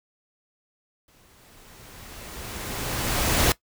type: noise with exponential growth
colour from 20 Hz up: pink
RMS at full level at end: -19 dBFS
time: 1.08-3.52 s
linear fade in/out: 1 ms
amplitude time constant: 530 ms
effects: noise-tail reverb RT60 0.1 s tail -18 dB re dry